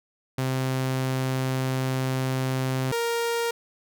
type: tone pair in turn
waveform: sawtooth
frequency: 130.81 / 467 Hz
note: C3 / A#4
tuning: 0 / +3 cents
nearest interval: octave + minor seventh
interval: 2203 cents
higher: second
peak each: -20 dBFS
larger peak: neither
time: 0.38-2.92 / 2.92-3.51 s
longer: first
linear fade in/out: 5 ms
effects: none